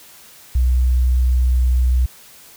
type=tone; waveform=sine; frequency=62.5 Hz; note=B1; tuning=21 cents sharp; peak=-12 dBFS; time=0.55-2.06 s; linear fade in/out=5 ms; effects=white hiss -44 dBFS RMS until 2.56 s